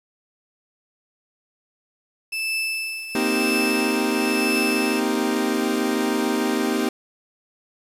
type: tone with tremolo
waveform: 35% pulse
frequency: 2634 Hz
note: E7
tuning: 2 cents flat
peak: -20 dBFS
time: 2.32-5 s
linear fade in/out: 10 ms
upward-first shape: triangle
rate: 1 Hz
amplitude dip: 70%
type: chord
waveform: 40% pulse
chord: C minor seventh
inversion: third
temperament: equal with one note detuned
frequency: 233.1 / 259.7 / 311.1 / 392 Hz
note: Bb3 / C4 / Eb4 / G4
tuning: 0 / -13 / 0 / 0 cents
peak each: -25 dBFS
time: 3.15-6.89 s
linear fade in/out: 2 ms
effects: resampled to 32000 Hz + 8-bit